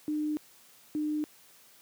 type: tone pair in turn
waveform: sine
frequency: 302.5 / 302.5 Hz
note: D#4 / D#4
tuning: -49 / -49 cents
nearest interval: unison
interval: 0 cents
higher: neither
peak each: -28 dBFS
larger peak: neither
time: 0.08-0.37 / 0.95-1.24 s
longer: neither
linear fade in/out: 0 ms
effects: white hiss -58 dBFS RMS until 1.81 s + high-pass 100 Hz 12 dB/octave